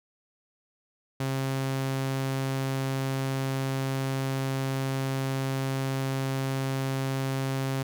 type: tone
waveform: sawtooth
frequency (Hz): 134.2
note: C3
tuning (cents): +44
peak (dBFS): -23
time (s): 1.2-7.83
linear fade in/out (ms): 5
effects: none